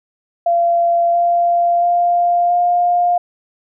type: tone with pitch steps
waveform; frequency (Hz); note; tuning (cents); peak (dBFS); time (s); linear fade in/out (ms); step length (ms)
sine; 686 / 692.4 / 698.8 / 705.3; F5 / F5 / F5 / F5; -31 / -15 / +1 / +17; -11; 0.46-3.18; 5; 680
effects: none